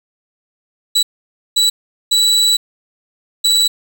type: tone bursts at uneven times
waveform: 35% pulse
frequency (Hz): 3940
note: B7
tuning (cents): -5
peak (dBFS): -8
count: 4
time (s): 0.95-1.03 / 1.56-1.7 / 2.11-2.57 / 3.44-3.68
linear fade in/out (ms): 10
effects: none